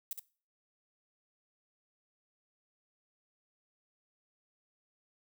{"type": "noise with echo", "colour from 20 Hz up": "violet", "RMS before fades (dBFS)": -37, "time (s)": [0.11, 0.13], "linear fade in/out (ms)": 2, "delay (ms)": 65, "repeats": 1, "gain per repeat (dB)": -5, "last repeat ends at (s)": 0.195, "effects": ["noise-tail reverb RT60 0.4 s tail -20 dB re dry"]}